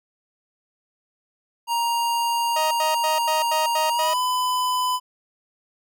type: tone with pitch glide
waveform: square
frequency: 937 to 1004.3 Hz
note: A#5 to B5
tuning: +9 to +29 cents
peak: -21 dBFS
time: 1.67-5 s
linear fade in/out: 50 ms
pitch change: +120 cents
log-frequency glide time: 3.91-4.19 s
type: tone bursts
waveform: sawtooth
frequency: 626 Hz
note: D#5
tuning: 10 cents sharp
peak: -20 dBFS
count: 7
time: 2.56-4.138 s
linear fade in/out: 5 ms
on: 150 ms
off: 88 ms
effects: none